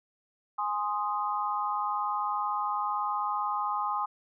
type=chord; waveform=sine; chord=Ab major; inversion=none; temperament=equal; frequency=830.6 / 1046.5 / 1244.5 Hz; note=Ab5 / C6 / Eb6; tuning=0 / 0 / 0 cents; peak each=-32 dBFS; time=0.58-4.06 s; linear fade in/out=10 ms; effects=none